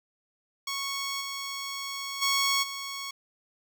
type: tone with level steps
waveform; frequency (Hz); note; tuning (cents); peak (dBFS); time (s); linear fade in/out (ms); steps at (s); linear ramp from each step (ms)
10% pulse; 1106; C#6; -4; -22 / -25 / -15 / -26; 0.67-3.11; 5; 1.2 / 2.21 / 2.62; 20
effects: none